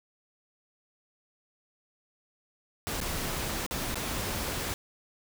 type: noise with dropouts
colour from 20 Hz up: pink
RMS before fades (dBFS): -33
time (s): 2.87-4.74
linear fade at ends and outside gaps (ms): 0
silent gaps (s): 3.003-3.013 / 3.664-3.71 / 3.944-3.956
effects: none